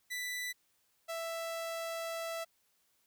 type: tone pair in turn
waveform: sawtooth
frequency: 1982 / 661.4 Hz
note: B6 / E5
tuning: +6 / +6 cents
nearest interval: octave + perfect fifth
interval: 1900 cents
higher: first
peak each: -33 / -33 dBFS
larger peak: neither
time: 0.1-0.53 / 1.08-2.45 s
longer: second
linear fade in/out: 20 ms
effects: white hiss -74 dBFS RMS until 3.06 s